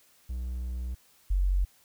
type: tone pair in turn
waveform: triangle / sine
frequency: 61.74 / 46.5 Hz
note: B1 / F#1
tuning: 0 / +9 cents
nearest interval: perfect fourth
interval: 491 cents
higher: first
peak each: -29 / -22 dBFS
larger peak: second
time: 0.29-0.95 / 1.3-1.65 s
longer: first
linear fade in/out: 10 ms
effects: white hiss -62 dBFS RMS until 1.84 s